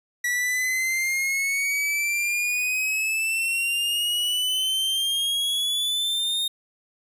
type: exponential sweep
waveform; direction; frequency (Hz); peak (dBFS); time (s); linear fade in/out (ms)
45% pulse; up; 1938 to 3700; -22; 0.24-6.48; 5
effects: resampled to 32000 Hz + 10-bit